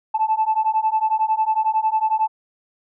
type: beating tone pair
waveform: sine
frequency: 869 / 880 Hz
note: A5 / A5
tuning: -22 / 0 cents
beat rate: 11 Hz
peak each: -19 dBFS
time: 0.14-2.28 s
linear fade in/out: 10 ms
effects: tanh soft clip ceiling -10 dBFS